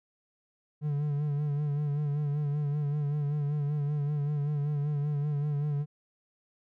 triangle tone with vibrato, 146.3 Hz, D3, 6 cents flat, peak -25 dBFS, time 0.81-5.86 s, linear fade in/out 50 ms, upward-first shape sine, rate 5.2 Hz, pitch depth 48 cents each way, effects none

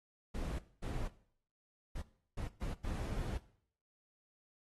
brown noise bursts at uneven times, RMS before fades -39 dBFS, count 6, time 0.34-0.59 / 0.82-1.08 / 1.95-2.02 / 2.37-2.48 / 2.61-2.74 / 2.84-3.38 s, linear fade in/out 10 ms, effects noise-tail reverb RT60 0.6 s tail -17 dB re dry + AAC 32 kbps

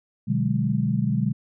sine chord, G# half-diminished seventh, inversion first, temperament just, 124.59 / 149.51 / 186.89 / 207.7 Hz, B2 / D3 / F#3 / G#3, +16 / +31 / +18 / 0 cents, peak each -25 / -26 / -27 / -25 dBFS, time 0.27-1.33 s, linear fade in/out 20 ms, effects none

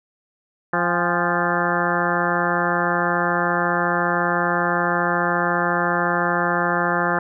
harmonic tone with a mistuned harmonic, 174.61 Hz, F3, in tune, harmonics 1 / 2 / 3 / 4 / 5 / 6 / 7 / 8 / 9 / 10, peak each -27 / -27 / -27 / -27 / -27 / -27 / -27 / -27 / -27 / -27 dBFS, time 0.73-7.19 s, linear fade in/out 2 ms, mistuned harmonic 5, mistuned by -72 cents, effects none

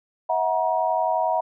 sine tone cluster, 644 / 735 / 951 Hz, E5 / F#5 / A#5, -41 / -12 / +34 cents, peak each -24 dBFS, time 0.29-1.41 s, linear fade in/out 10 ms, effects none

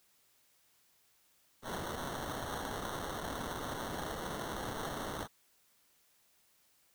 violet noise with sample-and-hold, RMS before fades -40 dBFS, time 1.62-5.28 s, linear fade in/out 50 ms, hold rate 2450 Hz, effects white hiss -70 dBFS RMS until 6.94 s

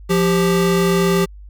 square tone pair together, 174.61 / 393.8 Hz, F3 / G4, 0 / +8 cents, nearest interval octave + major second, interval 1408 cents, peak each -17 dBFS, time 0.09-1.26 s, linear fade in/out 20 ms, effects added 50 Hz sine -35 dBFS peak until 1.49 s

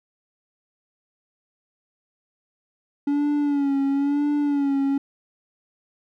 triangle tone with vibrato, 283.7 Hz, C#4, 40 cents sharp, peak -17 dBFS, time 3.07-4.98 s, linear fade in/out 5 ms, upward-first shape sine, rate 1 Hz, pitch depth 55 cents each way, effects none

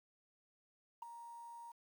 sine tone with ADSR envelope, 936 Hz, A#5, 7 cents sharp, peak -37 dBFS, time 1.02-1.72 s, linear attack 7 ms, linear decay 5 ms, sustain -12 dB, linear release 8 ms, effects tanh soft clip ceiling -38 dBFS + 11-bit

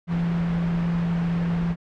sine tone in noise, 170 Hz, F3, 46 cents flat, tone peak -21 dBFS, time 0.07-1.76 s, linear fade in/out 50 ms, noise pink, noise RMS -33 dBFS, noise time 0.07-1.76 s, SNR +9 dB, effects low-pass 2000 Hz 12 dB/octave

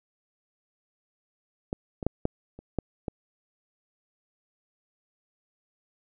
clicks, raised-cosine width 2 ms, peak -16 / -20 / -10 / -11 / -30 / -13 / -17 dBFS, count 7, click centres 1.729 / 2.028 / 2.066 / 2.254 / 2.59 / 2.787 / 3.082 s, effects none

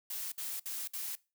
blue noise bursts, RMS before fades -39 dBFS, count 4, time 0.1-1.154 s, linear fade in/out 5 ms, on 220 ms, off 58 ms, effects noise-tail reverb RT60 0.3 s tail -22 dB re dry

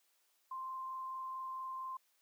sine tone with frequency modulation, 1046.5 Hz, C6, in tune, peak -40 dBFS, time 0.51-1.97 s, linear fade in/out 5 ms, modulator 24.4 Hz, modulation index 0.38, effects white hiss -75 dBFS RMS until 2.21 s + high-pass 400 Hz 12 dB/octave

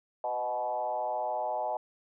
sine tone with frequency modulation, 740 Hz, F#5, in tune, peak -29 dBFS, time 0.24-1.77 s, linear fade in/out 2 ms, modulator 118 Hz, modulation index 1.5, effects none

